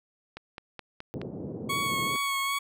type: click train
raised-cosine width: 0.3 ms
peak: -23 dBFS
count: 5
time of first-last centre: 0.37-1.216 s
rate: 4.73 Hz
type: band-pass noise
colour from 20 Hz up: pink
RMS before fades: -37 dBFS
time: 1.14-2.16 s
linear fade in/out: 0 ms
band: 110 to 510 Hz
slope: 24 dB/octave
type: tone with vibrato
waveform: 20% pulse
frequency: 1108.7 Hz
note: C#6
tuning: in tune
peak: -22 dBFS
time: 1.69-2.59 s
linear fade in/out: 10 ms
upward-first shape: sine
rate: 2.5 Hz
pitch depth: 20 cents each way
effects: none